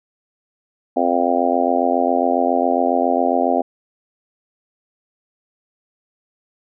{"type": "harmonic tone", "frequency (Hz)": 87.31, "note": "F2", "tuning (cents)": 0, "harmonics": [3, 4, 5, 6, 7, 8, 9], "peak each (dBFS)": [-21, -25, -26, -24, -22, -20, -22], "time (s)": [0.96, 3.62], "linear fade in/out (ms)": 10, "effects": []}